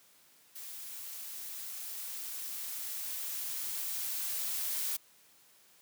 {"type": "noise with level ramp", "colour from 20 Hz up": "blue", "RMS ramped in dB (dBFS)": [-45, -34], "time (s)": [0.55, 4.97], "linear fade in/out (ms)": 10, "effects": ["white hiss -63 dBFS RMS until 5.81 s", "high-pass 100 Hz 12 dB/octave"]}